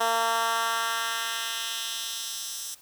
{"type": "tone with high-pass filter sweep", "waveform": "10% pulse", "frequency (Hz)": 228.6, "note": "A#3", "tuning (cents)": -34, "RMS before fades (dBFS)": -29, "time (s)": [0, 2.75], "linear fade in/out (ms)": 10, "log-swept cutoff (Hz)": [670, 6500], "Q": 1.2, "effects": ["white hiss -55 dBFS RMS until 2.81 s"]}